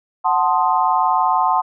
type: chord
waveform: sine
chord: F# diminished seventh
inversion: none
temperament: equal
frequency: 740 / 880 / 1046.5 / 1244.5 Hz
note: F#5 / A5 / C6 / Eb6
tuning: 0 / 0 / 0 / 0 cents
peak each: -19 / -18 / -18 / -24 dBFS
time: 0.24-1.62 s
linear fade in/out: 20 ms
effects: none